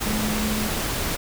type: tone in noise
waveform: sine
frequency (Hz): 214.4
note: A3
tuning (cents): -45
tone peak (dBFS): -25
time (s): 0.05-0.69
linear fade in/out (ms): 20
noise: pink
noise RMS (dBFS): -26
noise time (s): 0-1.17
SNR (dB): -2
effects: none